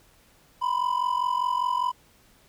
triangle ring-modulated tone, 996 Hz, B5, 14 cents sharp, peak -18 dBFS, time 0.61-1.92 s, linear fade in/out 20 ms, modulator 22.5 Hz, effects pink hiss -59 dBFS RMS until 2.48 s

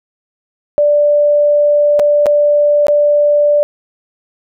sine tone with dropouts, 587.3 Hz, D5, in tune, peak -7 dBFS, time 0.78-3.63 s, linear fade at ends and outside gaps 0 ms, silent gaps 1.993-1.997 / 2.259-2.266 / 2.868-2.883 s, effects none

